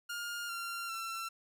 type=tone with pitch steps; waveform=sawtooth; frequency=1413 / 1379.9 / 1347.6 Hz; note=F6 / F6 / E6; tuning=+20 / -21 / +38 cents; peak=-34 dBFS; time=0.09-1.29 s; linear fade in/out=10 ms; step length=400 ms; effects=none